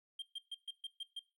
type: tone bursts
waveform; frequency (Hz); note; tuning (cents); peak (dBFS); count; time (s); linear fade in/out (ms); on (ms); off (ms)
triangle; 3186; G7; +27; -38; 7; 0.19-1.194; 5; 32; 130
effects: noise-tail reverb RT60 0.3 s tail -18 dB re dry